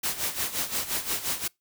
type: noise with tremolo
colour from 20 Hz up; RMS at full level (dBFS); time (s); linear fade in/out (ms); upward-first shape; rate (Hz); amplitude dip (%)
white; -27; 0.03-1.48; 10; sine; 5.7; 75
effects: noise-tail reverb RT60 0.2 s tail -26 dB re dry